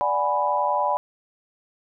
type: chord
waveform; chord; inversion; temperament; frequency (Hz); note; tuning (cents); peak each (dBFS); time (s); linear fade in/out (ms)
sine; G# half-diminished seventh; second; equal; 587.3 / 740 / 830.6 / 987.8; D5 / F#5 / G#5 / B5; 0 / 0 / 0 / 0; -26 / -29 / -25 / -23; 0.01-0.97; 0
effects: none